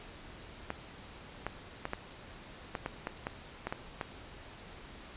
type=clicks; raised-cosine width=0.5 ms; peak=-19 dBFS; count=11; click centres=0.704 / 1.466 / 1.854 / 1.934 / 2.752 / 2.861 / 3.071 / 3.269 / 3.67 / 3.725 / 4.012 s; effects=pink hiss -50 dBFS RMS until 5.16 s + resampled to 8000 Hz